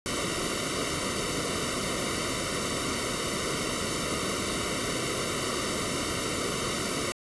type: noise with comb filter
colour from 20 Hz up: pink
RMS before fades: -30 dBFS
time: 0.06-7.12 s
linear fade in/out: 0 ms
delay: 1.2 ms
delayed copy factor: -1
effects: resampled to 24000 Hz